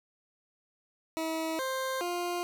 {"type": "tone with pitch steps", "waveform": "20% pulse", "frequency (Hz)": [321.9, 525, 351.5], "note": ["E4", "C5", "F4"], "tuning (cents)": [-41, 6, 11], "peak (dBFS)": -26, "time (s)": [1.17, 2.43], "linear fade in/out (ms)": 0, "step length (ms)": 420, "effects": []}